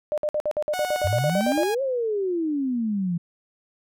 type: tone bursts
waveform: sine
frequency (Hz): 602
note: D5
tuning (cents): +43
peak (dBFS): -21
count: 14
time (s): 0.12-1.633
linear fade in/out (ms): 0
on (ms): 57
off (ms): 55
type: tone with pitch glide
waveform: sawtooth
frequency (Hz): 734 to 823.9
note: F#5 to G#5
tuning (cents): -14 to -14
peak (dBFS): -23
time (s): 0.73-1.75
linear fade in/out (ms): 10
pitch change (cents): +200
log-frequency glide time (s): 1.29-1.62
type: exponential two-way sweep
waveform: sine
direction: up then down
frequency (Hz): 87.1 to 554.4 to 166.3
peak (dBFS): -22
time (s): 1.04-3.18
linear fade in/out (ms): 10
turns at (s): 1.82
effects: none